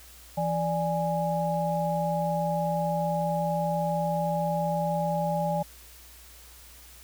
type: tone cluster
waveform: sine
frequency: 166.8 / 589 / 829 Hz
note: E3 / D5 / G#5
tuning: +21 / +5 / -3 cents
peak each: -29 dBFS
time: 0.37-5.63 s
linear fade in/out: 10 ms
effects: added 60 Hz sine -52 dBFS peak until 7.03 s + white hiss -51 dBFS RMS until 7.03 s